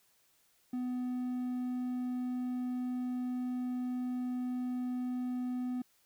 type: tone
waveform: triangle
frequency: 249.9 Hz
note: B3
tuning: 21 cents sharp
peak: -31 dBFS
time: 0.73-5.82 s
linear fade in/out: 5 ms
effects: white hiss -70 dBFS RMS until 6.05 s